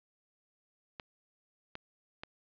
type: clicks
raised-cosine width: 0.3 ms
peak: -25 dBFS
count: 3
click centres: 0.998 / 1.754 / 2.235 s
effects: resampled to 11025 Hz + 10-bit